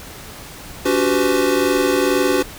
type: tone cluster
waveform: square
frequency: 285.2 / 364.2 / 386.2 / 504 Hz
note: C#4 / F#4 / G4 / B4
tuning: +49 / -27 / -26 / +35 cents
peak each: -21 dBFS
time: 0.85-2.43 s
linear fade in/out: 10 ms
effects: pink hiss -36 dBFS RMS until 2.58 s